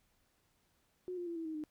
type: tone with pitch steps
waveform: sine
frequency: 364.1 / 351.5 / 339.3 / 327.6 / 316.2 / 305.3 Hz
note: F#4 / F4 / F4 / E4 / D#4 / D#4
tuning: -28 / +11 / -50 / -11 / +28 / -33 cents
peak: -38 dBFS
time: 1.08-1.638 s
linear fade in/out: 0 ms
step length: 93 ms
effects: pink hiss -75 dBFS RMS until 1.7 s